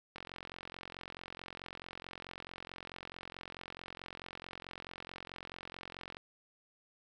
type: click train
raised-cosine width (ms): 0.3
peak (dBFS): -28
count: 269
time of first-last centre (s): 0.16-6.169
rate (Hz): 44.6
effects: none